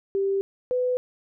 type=tone pair in turn; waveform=sine; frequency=392 / 500.6 Hz; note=G4 / B4; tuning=0 / +23 cents; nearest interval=major third; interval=423 cents; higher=second; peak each=-21 dBFS; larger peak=neither; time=0.15-0.41 / 0.71-0.97 s; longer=neither; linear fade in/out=0 ms; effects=none